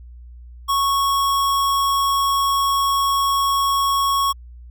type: tone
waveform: square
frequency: 1105 Hz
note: C#6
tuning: 6 cents flat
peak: -17 dBFS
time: 0.68-4.33 s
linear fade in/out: 20 ms
effects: added 60 Hz sine -37 dBFS peak until 4.7 s